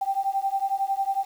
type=beating tone pair; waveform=sine; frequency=778 / 789 Hz; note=G5 / G5; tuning=-13 / +11 cents; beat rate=11 Hz; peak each=-26 dBFS; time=0.01-1.25 s; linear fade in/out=10 ms; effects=8-bit